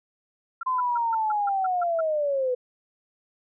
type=tone bursts; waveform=sine; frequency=1364 Hz; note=F6; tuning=41 cents flat; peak=-28 dBFS; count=9; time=0.61-2.008 s; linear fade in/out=5 ms; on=22 ms; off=150 ms
type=linear sweep; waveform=sine; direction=down; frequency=1039 to 491.6 Hz; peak=-22 dBFS; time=0.66-2.55 s; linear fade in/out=10 ms
effects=none